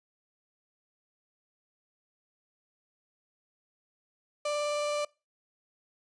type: tone with vibrato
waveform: 35% pulse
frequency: 590 Hz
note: D5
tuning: 8 cents sharp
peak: -27 dBFS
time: 4.45-5.05 s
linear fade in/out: 5 ms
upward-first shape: triangle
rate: 19 Hz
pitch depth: 11 cents each way
effects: noise-tail reverb RT60 0.3 s tail -25 dB re dry + resampled to 22050 Hz